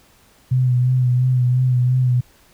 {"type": "tone with vibrato", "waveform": "sine", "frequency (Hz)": 126.1, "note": "B2", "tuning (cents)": 36, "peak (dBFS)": -13, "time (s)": [0.51, 2.21], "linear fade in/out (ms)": 10, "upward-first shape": "sine", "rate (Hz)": 2.9, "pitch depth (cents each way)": 33, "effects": ["pink hiss -53 dBFS RMS until 2.53 s"]}